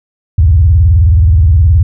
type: tone with vibrato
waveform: sine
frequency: 80 Hz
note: D#2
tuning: 49 cents sharp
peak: -3 dBFS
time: 0.38-1.83 s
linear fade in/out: 5 ms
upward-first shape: square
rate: 19 Hz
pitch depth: 290 cents each way
effects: none